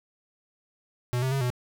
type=tone with pitch steps; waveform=square; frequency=123.1 / 131.1 / 136.6 / 123.9 Hz; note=B2 / C3 / C#3 / B2; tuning=-5 / +4 / -25 / +6 cents; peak=-25 dBFS; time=1.13-1.502 s; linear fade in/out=0 ms; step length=93 ms; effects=none

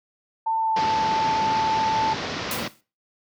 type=tone with pitch glide; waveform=sine; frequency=894 to 880.7 Hz; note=A5 to A5; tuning=+27 to +1 cents; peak=-20 dBFS; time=0.46-2.14 s; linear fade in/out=10 ms; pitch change=-26 cents; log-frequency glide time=0.6-0.78 s
type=low-pass noise; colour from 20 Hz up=pink; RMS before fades=-28 dBFS; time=0.76-2.68 s; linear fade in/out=5 ms; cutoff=5700 Hz; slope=48 dB/octave
type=noise with exponential decay; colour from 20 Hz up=white; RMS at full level=-27 dBFS; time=2.51-2.81 s; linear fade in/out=2 ms; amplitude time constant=65 ms
effects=noise-tail reverb RT60 0.3 s tail -17 dB re dry + high-pass 150 Hz 12 dB/octave

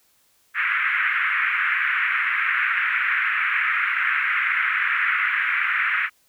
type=band-pass noise; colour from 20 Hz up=white; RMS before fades=-22 dBFS; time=0.54-6.1 s; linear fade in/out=50 ms; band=1300 to 2300 Hz; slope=48 dB/octave; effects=white hiss -62 dBFS RMS until 6.28 s

